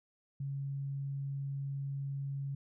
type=tone; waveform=sine; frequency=138.59 Hz; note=C#3; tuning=in tune; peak=-35 dBFS; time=0.4-2.55 s; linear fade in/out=5 ms; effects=none